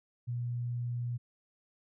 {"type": "tone", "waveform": "sine", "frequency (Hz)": 120.8, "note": "B2", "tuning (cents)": -38, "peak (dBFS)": -32, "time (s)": [0.27, 1.18], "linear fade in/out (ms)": 20, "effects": []}